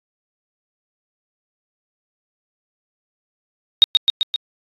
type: tone with echo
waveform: sine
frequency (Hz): 3729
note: A#7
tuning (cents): 0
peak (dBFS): -5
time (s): 3.82-3.84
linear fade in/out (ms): 0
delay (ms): 130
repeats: 4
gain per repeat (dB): -3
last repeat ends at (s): 4.36
effects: AAC 32 kbps